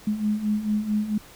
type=beating tone pair; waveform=sine; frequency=208.2 / 212.7 Hz; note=G#3 / G#3; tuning=+5 / +42 cents; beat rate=4.5 Hz; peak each=-28 / -23 dBFS; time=0.07-1.18 s; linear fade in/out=5 ms; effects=pink hiss -48 dBFS RMS until 1.35 s